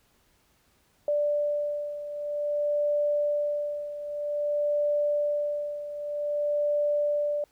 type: beating tone pair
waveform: sine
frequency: 587.3 / 587.82 Hz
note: D5 / D5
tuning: 0 / +1 cents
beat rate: 0.52 Hz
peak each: -26 / -31 dBFS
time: 1.08-7.44 s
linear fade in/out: 2 ms
effects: pink hiss -66 dBFS RMS until 7.51 s